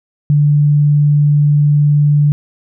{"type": "tone", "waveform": "sine", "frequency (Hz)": 146.83, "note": "D3", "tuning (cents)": 0, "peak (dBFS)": -7, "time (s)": [0.3, 2.32], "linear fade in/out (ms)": 0, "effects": []}